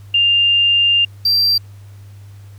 sine / triangle tone pair in turn, 2800 / 4709 Hz, F7 / D8, +4 / +4 cents, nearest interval major sixth, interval 900 cents, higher second, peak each -10 dBFS, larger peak neither, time 0.14-1.05 / 1.25-1.58 s, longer first, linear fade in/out 5 ms, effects added 100 Hz sine -35 dBFS peak until 2.58 s + pink hiss -52 dBFS RMS until 2.58 s

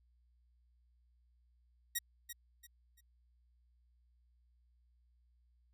5% pulse tone with echo, 1895 Hz, A#6, 28 cents sharp, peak -23 dBFS, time 1.95-1.99 s, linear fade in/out 10 ms, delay 340 ms, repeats 3, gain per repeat -10 dB, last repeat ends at 3.01 s, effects added 60 Hz sine -68 dBFS peak until 5.73 s

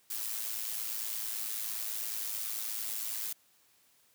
blue noise with amplitude modulation, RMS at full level -34 dBFS, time 0.1-3.33 s, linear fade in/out 5 ms, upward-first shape sine, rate 109 Hz, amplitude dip 60%, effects white hiss -67 dBFS RMS until 4.14 s + high-pass 80 Hz 12 dB/octave

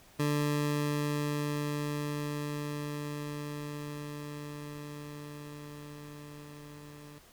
20% pulse tone with level ramp, 147.1 Hz, D3, 3 cents sharp, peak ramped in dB -22 to -43 dBFS, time 0.19-7.19 s, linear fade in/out 10 ms, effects pink hiss -58 dBFS RMS until 7.32 s

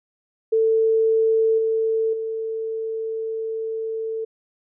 sine tone with level steps, 445.5 Hz, A4, 22 cents sharp, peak -15 / -18 / -24 dBFS, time 0.52-4.25 s, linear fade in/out 10 ms, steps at 1.58 / 2.13 s, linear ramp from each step 5 ms, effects none

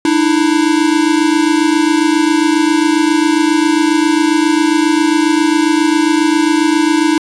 square tone pair together, 299.6 / 327 Hz, D4 / E4, +35 / -14 cents, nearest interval major second, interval 151 cents, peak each -13 / -13 dBFS, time 0.05-7.18 s, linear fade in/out 2 ms, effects resampled to 22050 Hz

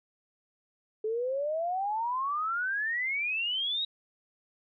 sine exponential sweep, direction up, 425.2 to 3851 Hz, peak -28 dBFS, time 1.04-3.85 s, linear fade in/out 5 ms, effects none

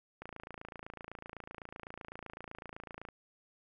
click train, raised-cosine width 0.5 ms, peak -29 dBFS, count 81, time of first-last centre 0.22-3.087 s, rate 27.9 Hz, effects none

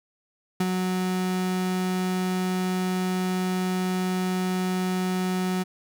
35% pulse tone with ADSR envelope, 184.3 Hz, F#3, 7 cents flat, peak -18 dBFS, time 0.6-5.64 s, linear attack 6 ms, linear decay 37 ms, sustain -4 dB, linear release 21 ms, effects none

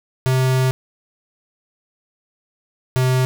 square tone pair in turn, 129.9 / 128.7 Hz, C3 / C3, -12 / -28 cents, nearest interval unison, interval 16 cents, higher first, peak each -15 dBFS, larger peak neither, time 0.26-0.71 / 2.96-3.25 s, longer first, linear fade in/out 0 ms, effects none

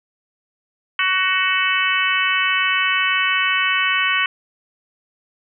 harmonic tone with a mistuned harmonic, 374.5 Hz, F#4, 21 cents sharp, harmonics 3 / 4 / 5 / 6 / 7 / 8, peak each -23 / -23 / -23 / -23 / -23 / -23 dBFS, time 0.99-4.26 s, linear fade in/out 2 ms, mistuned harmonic 6, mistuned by -16 cents, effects none

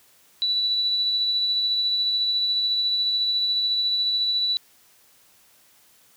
sine tone with tremolo, 3951 Hz, B7, in tune, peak -19 dBFS, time 0.42-4.57 s, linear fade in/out 0 ms, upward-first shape sine, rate 14 Hz, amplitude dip 25%, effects white hiss -57 dBFS RMS until 6.16 s + high-pass 60 Hz 12 dB/octave

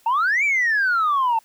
sine exponential two-way sweep, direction up then down, 880 to 2367 to 880 Hz, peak -15 dBFS, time 0.06-1.39 s, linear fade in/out 5 ms, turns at 0.44 s, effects tanh soft clip ceiling -14 dBFS + white hiss -57 dBFS RMS until 1.44 s

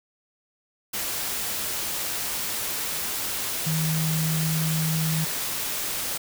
sine tone in noise, 159 Hz, D#3, 38 cents sharp, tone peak -23 dBFS, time 3.66-5.25 s, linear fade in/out 10 ms, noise white, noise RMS -29 dBFS, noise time 0.93-6.18 s, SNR +3 dB, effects none

